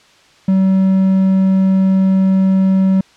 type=tone; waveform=triangle; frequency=190.6 Hz; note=G3; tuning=48 cents flat; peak=-7 dBFS; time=0.48-3.01 s; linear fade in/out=5 ms; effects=white hiss -48 dBFS RMS until 3.16 s + low-pass 5000 Hz 12 dB/octave